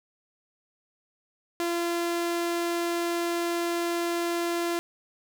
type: tone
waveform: sawtooth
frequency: 342.5 Hz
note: F4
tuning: 34 cents flat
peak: -22 dBFS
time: 1.6-4.79 s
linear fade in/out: 0 ms
effects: none